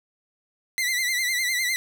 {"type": "tone with vibrato", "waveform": "sawtooth", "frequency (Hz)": 2023, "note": "B6", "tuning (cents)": 41, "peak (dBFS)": -19, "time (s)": [0.78, 1.76], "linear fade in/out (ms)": 0, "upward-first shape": "sine", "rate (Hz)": 9.9, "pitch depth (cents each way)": 74, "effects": []}